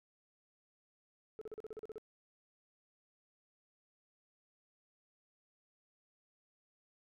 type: tone bursts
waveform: sine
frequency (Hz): 434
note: A4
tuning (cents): -24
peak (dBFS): -40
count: 10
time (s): 1.39-1.981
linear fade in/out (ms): 0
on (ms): 24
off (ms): 39
effects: tanh soft clip ceiling -41 dBFS